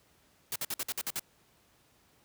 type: noise bursts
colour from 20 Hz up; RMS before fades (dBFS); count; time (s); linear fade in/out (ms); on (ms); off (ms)
white; -34; 8; 0.52-1.195; 2; 38; 53
effects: pink hiss -66 dBFS RMS until 2.24 s + high-pass 60 Hz 12 dB/octave